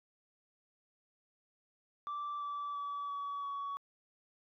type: tone with pitch steps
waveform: sine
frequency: 1168 / 1157.3 / 1146.6 / 1136.1 / 1125.6 Hz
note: D6 / D6 / D6 / C#6 / C#6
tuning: -10 / -26 / -42 / +42 / +26 cents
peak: -35 dBFS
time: 2.07-3.77 s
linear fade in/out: 0 ms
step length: 340 ms
effects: tanh soft clip ceiling -35 dBFS